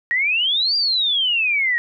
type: exponential two-way sweep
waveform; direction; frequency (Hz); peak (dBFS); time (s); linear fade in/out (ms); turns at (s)
sine; up then down; 1864.7 to 4830 to 1864.7; -16; 0.11-1.78; 0; 0.76
effects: none